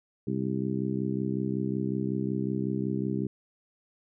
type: harmonic tone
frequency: 65.41 Hz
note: C2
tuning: in tune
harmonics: 2 / 3 / 4 / 5 / 6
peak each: -33 / -31 / -35 / -34 / -36 dBFS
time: 0.27-3.27 s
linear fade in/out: 5 ms
effects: none